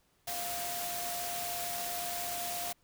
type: tone in noise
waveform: sine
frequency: 701 Hz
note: F5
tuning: 6 cents sharp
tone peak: -39 dBFS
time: 0.27-2.73 s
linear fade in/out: 10 ms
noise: white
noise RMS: -38 dBFS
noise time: 0.27-2.73 s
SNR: -4 dB
effects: pink hiss -71 dBFS RMS until 2.83 s